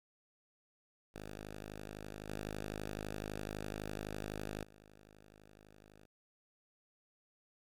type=tone with level steps; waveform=5% pulse; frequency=51.91 Hz; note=G#1; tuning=in tune; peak=-34 / -29 / -48 dBFS; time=1.14-6.06 s; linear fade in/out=10 ms; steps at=2.28 / 4.63 s; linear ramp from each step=5 ms; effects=MP3 96 kbps